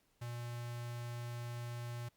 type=tone with notch filter; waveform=square; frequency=119.7 Hz; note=A#2; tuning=46 cents sharp; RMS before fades=-43 dBFS; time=0.21-2.09 s; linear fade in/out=10 ms; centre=300 Hz; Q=1.2; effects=pink hiss -75 dBFS RMS until 2.16 s + Opus 48 kbps